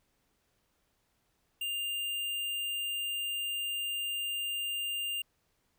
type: tone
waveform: square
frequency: 2800 Hz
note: F7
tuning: 4 cents sharp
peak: -33 dBFS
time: 1.61-5.22 s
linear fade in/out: 5 ms
effects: pink hiss -75 dBFS RMS until 5.78 s